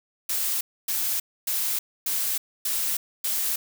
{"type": "noise bursts", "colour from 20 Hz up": "blue", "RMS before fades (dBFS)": -26, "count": 6, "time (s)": [0.29, 3.56], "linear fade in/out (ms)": 5, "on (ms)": 320, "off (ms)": 270, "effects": []}